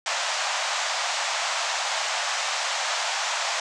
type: band-pass noise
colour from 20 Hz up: pink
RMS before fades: -27 dBFS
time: 0.06-3.6 s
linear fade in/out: 2 ms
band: 630 to 7600 Hz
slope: 48 dB/octave
effects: none